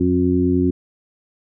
harmonic tone with a mistuned harmonic, 90 Hz, F#2, 47 cents flat, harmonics 1 / 2 / 3 / 4, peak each -22 / -22 / -17 / -20 dBFS, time 0-0.71 s, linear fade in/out 10 ms, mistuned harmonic 1, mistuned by -69 cents, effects none

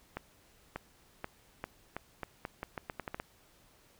accelerating click train, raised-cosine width 0.5 ms, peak -22 dBFS, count 14, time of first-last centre 0.17-3.199 s, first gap 590 ms, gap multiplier 0.82, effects pink hiss -64 dBFS RMS until 3.99 s

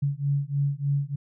sine beating tone pair, 139.8 / 143.1 Hz, C#3 / D3, +15 / -45 cents, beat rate 3.3 Hz, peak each -26 dBFS, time 0.02-1.16 s, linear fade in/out 10 ms, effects none

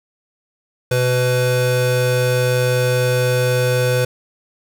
square tone pair together, 125.1 / 500.7 Hz, B2 / B4, +23 / +24 cents, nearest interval 2 octaves, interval 2401 cents, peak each -18 dBFS, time 0.91-4.05 s, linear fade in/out 5 ms, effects none

